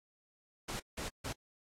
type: noise bursts at uneven times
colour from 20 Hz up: pink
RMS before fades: -40 dBFS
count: 3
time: 0.68-0.8 / 0.97-1.09 / 1.24-1.33 s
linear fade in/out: 10 ms
effects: low-pass 10000 Hz 12 dB/octave + AAC 48 kbps